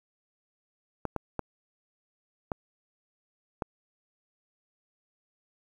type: clicks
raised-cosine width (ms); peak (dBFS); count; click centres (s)
1; -16; 5; 1.053 / 1.163 / 1.393 / 2.518 / 3.622
effects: 9-bit